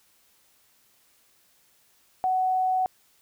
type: tone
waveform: sine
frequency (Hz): 746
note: F#5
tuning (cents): +14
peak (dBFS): -21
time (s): 2.24-2.86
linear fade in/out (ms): 0
effects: white hiss -63 dBFS RMS until 3.21 s